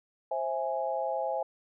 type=chord; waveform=sine; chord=C augmented; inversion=none; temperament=equal with one note detuned; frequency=529 / 659.3 / 830.6 Hz; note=C5 / E5 / G#5; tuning=+19 / 0 / 0 cents; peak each=-33 dBFS; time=0.31-1.43 s; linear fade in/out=5 ms; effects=none